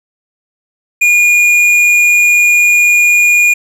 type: tone with tanh clipping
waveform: sine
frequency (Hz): 2434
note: D#7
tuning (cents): -39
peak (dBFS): -7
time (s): 1.01-3.54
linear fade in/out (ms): 10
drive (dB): 10
effects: none